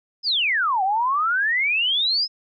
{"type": "exponential two-way sweep", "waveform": "sine", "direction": "down then up", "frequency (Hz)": [5220, 740, 5220], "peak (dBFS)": -18, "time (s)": [0.23, 2.28], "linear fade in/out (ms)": 50, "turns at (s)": 0.83, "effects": []}